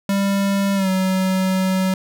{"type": "tone with pitch glide", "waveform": "square", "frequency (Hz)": [197.7, 188.12], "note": ["G3", "F#3"], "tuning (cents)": [15, 29], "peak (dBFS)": -17, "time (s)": [0.09, 1.94], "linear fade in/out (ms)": 2, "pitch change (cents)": -86, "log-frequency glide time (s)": [0.75, 0.89], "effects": []}